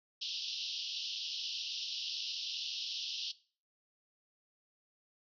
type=band-pass noise; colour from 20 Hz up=pink; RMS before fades=-40 dBFS; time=0.21-3.32 s; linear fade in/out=10 ms; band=2800 to 5600 Hz; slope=96 dB/octave; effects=noise-tail reverb RT60 0.4 s tail -19 dB re dry